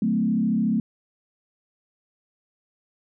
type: tone with frequency modulation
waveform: sine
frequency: 218.7 Hz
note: A3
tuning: 10 cents flat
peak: -19 dBFS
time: 0.02-0.8 s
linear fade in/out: 2 ms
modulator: 34 Hz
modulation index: 1.1
effects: none